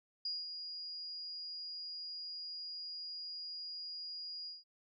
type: tone with ADSR envelope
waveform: sine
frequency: 4866 Hz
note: D#8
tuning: 39 cents flat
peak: -35 dBFS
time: 0.25-4.64 s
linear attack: 5 ms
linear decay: 200 ms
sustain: -7 dB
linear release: 170 ms
effects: none